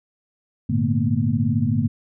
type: tone cluster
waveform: sine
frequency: 102.4 / 116.1 / 147 / 223.1 / 241.2 Hz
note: G#2 / A#2 / D3 / A3 / B3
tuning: -24 / -7 / +2 / +24 / -41 cents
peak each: -24 dBFS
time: 0.69-1.88 s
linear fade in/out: 10 ms
effects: none